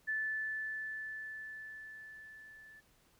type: tone with level ramp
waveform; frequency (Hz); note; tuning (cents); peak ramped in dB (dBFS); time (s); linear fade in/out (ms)
sine; 1748; A6; -12; -32 to -54; 0.07-2.81; 20
effects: pink hiss -69 dBFS RMS until 3.19 s